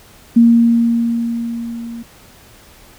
sine tone with level ramp, 233.1 Hz, A#3, in tune, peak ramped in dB -4 to -26 dBFS, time 0.36-2.03 s, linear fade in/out 10 ms, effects pink hiss -44 dBFS RMS until 2.98 s

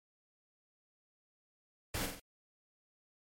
pink noise with echo, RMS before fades -37 dBFS, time 1.94-2.06 s, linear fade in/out 5 ms, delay 46 ms, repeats 3, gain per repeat -5 dB, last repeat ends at 2.198 s, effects MP3 64 kbps

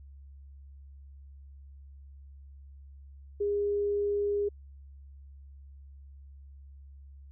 sine tone, 408.2 Hz, G#4, 30 cents flat, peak -26 dBFS, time 3.4-4.49 s, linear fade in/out 10 ms, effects added 69 Hz sine -47 dBFS peak until 7.31 s

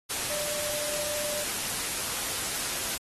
sine tone in noise, 595 Hz, D5, 22 cents sharp, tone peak -36 dBFS, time 0.29-1.45 s, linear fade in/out 20 ms, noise white, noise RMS -31 dBFS, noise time 0.09-2.98 s, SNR -8 dB, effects AAC 32 kbps

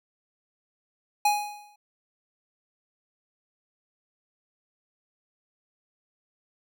square tone with exponential decay, 830.6 Hz, G#5, in tune, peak -18 dBFS, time 1.25-1.76 s, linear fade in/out 5 ms, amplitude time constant 110 ms, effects none

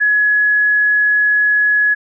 sine tone, 1688 Hz, G#6, 28 cents sharp, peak -10 dBFS, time 0-1.95 s, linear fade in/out 20 ms, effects none

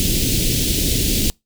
pink band-stop noise, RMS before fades -18 dBFS, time 0-1.3 s, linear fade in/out 0 ms, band 390 to 2900 Hz, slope 24 dB/octave, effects noise-tail reverb RT60 0.2 s tail -26 dB re dry

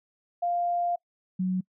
sine tone pair in turn, 698.5 / 185.01 Hz, F5 / F#3, 0 / 0 cents, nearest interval octave + major seventh, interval 2300 cents, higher first, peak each -24 dBFS, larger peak neither, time 0.42-0.96 / 1.39-1.61 s, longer first, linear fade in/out 10 ms, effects noise-tail reverb RT60 0.1 s tail -26 dB re dry

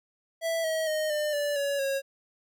square tone with pitch steps, 659.3 / 639.1 / 619.4 / 600.4 / 582 / 564.1 / 546.8 Hz, E5 / D#5 / D#5 / D5 / D5 / C#5 / C#5, 0 / +46 / -8 / +38 / -16 / +30 / -24 cents, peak -27 dBFS, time 0.41-2.02 s, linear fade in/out 50 ms, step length 230 ms, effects none

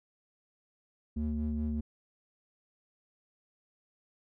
triangle ring-modulated tone, 76.3 Hz, D#2, 33 cents flat, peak -25 dBFS, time 1.16-1.81 s, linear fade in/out 10 ms, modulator 150 Hz, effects none

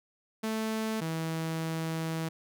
sawtooth tone pair in turn, 220 / 162 Hz, A3 / E3, 0 / -30 cents, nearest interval perfect fourth, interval 530 cents, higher first, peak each -26 / -27 dBFS, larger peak first, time 0.43-1.01 / 1.01-2.29 s, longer second, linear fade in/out 10 ms, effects none

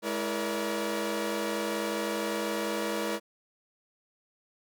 sawtooth tone cluster, 211.3 / 329.7 / 474.5 / 575 Hz, G#3 / E4 / A#4 / D5, +30 / 0 / +31 / -37 cents, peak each -32 / -31 / -30 / -32 dBFS, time 0.02-3.2 s, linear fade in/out 50 ms, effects none

